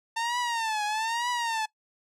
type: tone with vibrato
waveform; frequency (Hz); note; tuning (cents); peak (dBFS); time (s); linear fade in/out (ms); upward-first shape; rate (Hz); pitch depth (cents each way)
sawtooth; 904; A5; +47; -23; 0.16-1.66; 10; triangle; 1.1; 150
effects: noise-tail reverb RT60 0.1 s tail -21 dB re dry + low-pass 8000 Hz 12 dB/octave